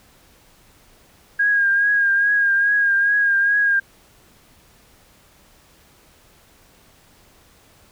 sine tone with vibrato, 1627 Hz, G#6, 36 cents flat, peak -14 dBFS, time 1.39-3.8 s, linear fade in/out 10 ms, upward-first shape triangle, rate 2.4 Hz, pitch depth 42 cents each way, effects pink hiss -53 dBFS RMS until 7.91 s

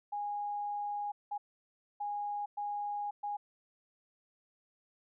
sine tone bursts at uneven times, 823 Hz, G#5, 16 cents flat, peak -34 dBFS, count 5, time 0.12-1.12 / 1.31-1.38 / 2-2.46 / 2.57-3.11 / 3.23-3.37 s, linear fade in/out 10 ms, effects none

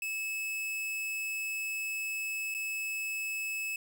45% pulse tone with dropouts, 2600 Hz, E7, 24 cents flat, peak -33 dBFS, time 0.02-3.76 s, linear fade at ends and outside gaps 2 ms, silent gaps 2.542-2.547 s, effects none

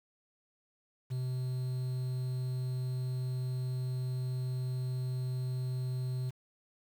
triangle tone with quantisation, 127.6 Hz, C3, 43 cents flat, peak -30 dBFS, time 1.1-6.31 s, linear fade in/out 20 ms, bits 9, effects none

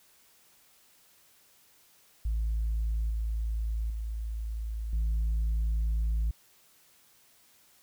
sine tone with level steps, 55 Hz, A1, in tune, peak -25 / -27 / -31 / -23 dBFS, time 2.25-6.31 s, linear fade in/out 5 ms, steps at 3.1 / 3.9 / 4.93 s, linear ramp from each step 2 ms, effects tanh soft clip ceiling -24 dBFS + white hiss -62 dBFS RMS until 7.82 s

